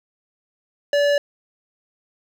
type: tone with hard clipping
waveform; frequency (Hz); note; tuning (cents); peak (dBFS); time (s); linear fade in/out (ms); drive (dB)
sine; 576; D5; -34; -17; 0.93-1.18; 2; 15
effects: none